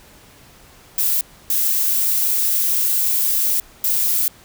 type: noise bursts at uneven times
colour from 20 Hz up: violet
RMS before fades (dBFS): -18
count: 3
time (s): 0.98-1.21 / 1.5-3.6 / 3.84-4.28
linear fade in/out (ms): 2
effects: pink hiss -47 dBFS RMS until 4.44 s